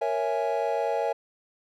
triangle chord, A# half-diminished seventh, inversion none, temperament equal, 466.2 / 554.4 / 659.3 / 830.6 Hz, A#4 / C#5 / E5 / G#5, 0 / 0 / 0 / 0 cents, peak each -28 dBFS, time 0.01-1.13 s, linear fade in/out 10 ms, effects none

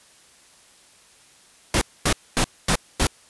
pink noise bursts, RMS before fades -19 dBFS, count 5, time 1.74-3.07 s, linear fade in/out 2 ms, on 74 ms, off 240 ms, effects white hiss -53 dBFS RMS until 3.29 s + resampled to 24000 Hz

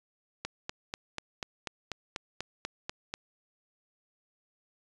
click train, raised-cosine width 0.2 ms, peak -17 dBFS, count 12, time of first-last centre 0.45-3.139 s, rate 4.09 Hz, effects resampled to 22050 Hz

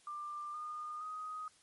sine tone with pitch steps, 1189 / 1220.3 / 1252.4 Hz, D6 / D#6 / D#6, +21 / -34 / +11 cents, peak -40 dBFS, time 0.07-1.48 s, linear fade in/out 2 ms, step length 470 ms, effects white hiss -66 dBFS RMS until 1.62 s + MP3 48 kbps

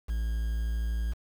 triangle tone with quantisation, 56.3 Hz, A1, 40 cents sharp, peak -25 dBFS, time 0.08-1.14 s, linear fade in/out 20 ms, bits 8, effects none

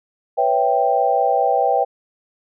sine chord, C# half-diminished seventh, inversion third, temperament equal, 493.9 / 554.4 / 659.3 / 784 Hz, B4 / C#5 / E5 / G5, 0 / 0 / 0 / 0 cents, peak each -21 / -22 / -21 / -17 dBFS, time 0.37-1.85 s, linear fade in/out 20 ms, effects none

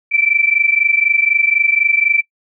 sine tone pair together, 2319 / 2343 Hz, D7 / D7, -22 / -5 cents, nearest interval unison, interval 17 cents, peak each -14 dBFS, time 0.11-2.22 s, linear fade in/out 20 ms, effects noise-tail reverb RT60 0.1 s tail -24 dB re dry

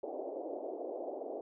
white band-pass noise, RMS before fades -41 dBFS, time 0.03-1.41 s, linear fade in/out 2 ms, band 300 to 690 Hz, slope 48 dB/octave, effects none

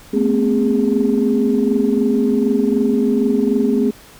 sine tone cluster, 216.8 / 240.7 / 263.4 / 410.6 Hz, A3 / B3 / C4 / G#4, -25 / -44 / +12 / -20 cents, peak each -18 dBFS, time 0.13-3.91 s, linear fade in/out 10 ms, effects tanh soft clip ceiling -4 dBFS + pink hiss -43 dBFS RMS until 4.19 s

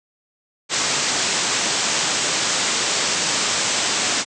white low-pass noise, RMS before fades -21 dBFS, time 0.69-4.25 s, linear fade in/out 50 ms, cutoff 8100 Hz, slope 96 dB/octave, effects high-pass 150 Hz 12 dB/octave

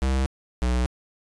square tone pair in turn, 65.9 / 61.59 Hz, C2 / B1, +13 / -4 cents, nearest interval minor second, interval 117 cents, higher first, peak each -21 dBFS, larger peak neither, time 0.02-0.26 / 0.62-0.86 s, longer neither, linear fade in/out 0 ms, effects resampled to 22050 Hz

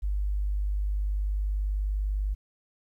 sine tone, 50.1 Hz, G1, 38 cents sharp, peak -25 dBFS, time 0.02-2.35 s, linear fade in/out 20 ms, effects 11-bit

